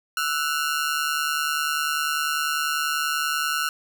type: ring-modulated tone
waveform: sawtooth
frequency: 1400 Hz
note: F6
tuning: 4 cents sharp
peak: -16 dBFS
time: 0.17-3.69 s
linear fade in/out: 2 ms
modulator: 75.1 Hz
effects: none